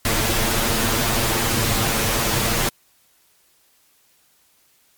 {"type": "noise with comb filter", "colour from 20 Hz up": "pink", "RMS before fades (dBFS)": -20, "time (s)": [0.05, 2.69], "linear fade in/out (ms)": 2, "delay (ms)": 8.8, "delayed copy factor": 0.85, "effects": ["white hiss -59 dBFS RMS until 4.97 s", "MP3 96 kbps"]}